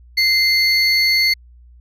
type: tone pair together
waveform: triangle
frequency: 2081 / 4409 Hz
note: C7 / C#8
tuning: -10 / -10 cents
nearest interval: octave + minor second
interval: 1300 cents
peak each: -14 dBFS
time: 0.17-1.34 s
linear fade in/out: 10 ms
effects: added 60 Hz sine -42 dBFS peak until 1.8 s